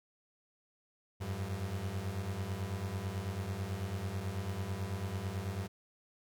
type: beating tone pair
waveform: 35% pulse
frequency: 90.5 / 99.6 Hz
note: F#2 / G2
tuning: -38 / +28 cents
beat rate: 9.1 Hz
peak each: -38 / -36 dBFS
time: 1.2-5.68 s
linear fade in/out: 20 ms
effects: none